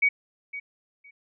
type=tone with echo; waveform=sine; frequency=2253 Hz; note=C#7; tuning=28 cents sharp; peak=-17 dBFS; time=0.02-0.09 s; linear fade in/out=10 ms; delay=510 ms; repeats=2; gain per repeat=-15 dB; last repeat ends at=1.11 s; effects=none